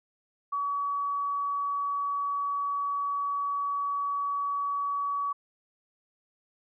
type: tone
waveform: sine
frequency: 1135 Hz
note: C#6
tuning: 41 cents sharp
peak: -27 dBFS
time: 0.52-5.33 s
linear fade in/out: 10 ms
effects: none